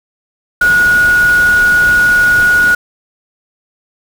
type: tone in noise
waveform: sine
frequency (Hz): 1452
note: F#6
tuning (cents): -33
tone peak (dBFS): -6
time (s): 0.61-2.75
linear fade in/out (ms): 5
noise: pink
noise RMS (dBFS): -23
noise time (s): 0.61-2.75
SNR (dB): +14
effects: none